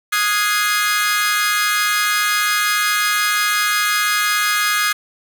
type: chord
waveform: sawtooth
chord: Ab dominant seventh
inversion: second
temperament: equal with one note detuned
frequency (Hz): 1244.5 / 1454.6 / 1661.2 / 2093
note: Eb6 / Gb6 / Ab6 / C7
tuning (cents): 0 / -30 / 0 / 0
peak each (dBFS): -16 / -22 / -16 / -19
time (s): 0.12-4.93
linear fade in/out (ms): 10
effects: none